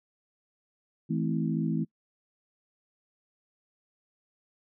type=harmonic tone with a mistuned harmonic; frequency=54.1 Hz; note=A1; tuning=29 cents flat; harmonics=3 / 4 / 5 / 6; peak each=-29 / -31 / -33 / -35 dBFS; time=1.09-1.85 s; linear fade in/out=20 ms; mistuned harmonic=5; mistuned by=-67 cents; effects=noise-tail reverb RT60 0.1 s tail -25 dB re dry